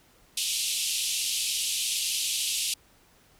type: band-pass noise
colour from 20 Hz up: pink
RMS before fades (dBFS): -29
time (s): 0.37-2.74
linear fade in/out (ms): 5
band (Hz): 2700 to 12000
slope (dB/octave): 48
effects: pink hiss -60 dBFS RMS until 3.39 s